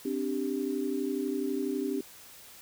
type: chord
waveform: sine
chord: C suspended second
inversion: none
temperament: equal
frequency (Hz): 261.6 / 293.7 / 392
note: C4 / D4 / G4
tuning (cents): 0 / 0 / 0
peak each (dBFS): -33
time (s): 0.05-2.01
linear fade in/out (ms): 5
effects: white hiss -51 dBFS RMS until 2.61 s